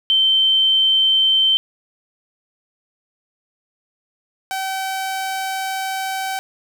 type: tone pair in turn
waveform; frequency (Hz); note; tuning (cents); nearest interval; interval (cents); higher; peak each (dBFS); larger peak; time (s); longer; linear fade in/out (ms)
sine / sawtooth; 3105 / 766.7; G7 / G5; -17 / -39; 2 octaves; 2422; first; -12 / -18; first; 0.1-1.57 / 4.51-6.39; second; 0
effects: 8-bit